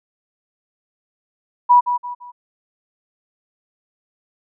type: tone with echo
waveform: sine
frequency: 976 Hz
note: B5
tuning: 21 cents flat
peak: -7 dBFS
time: 1.69-1.81 s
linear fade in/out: 20 ms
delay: 170 ms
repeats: 3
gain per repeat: -9 dB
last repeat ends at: 2.32 s
effects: none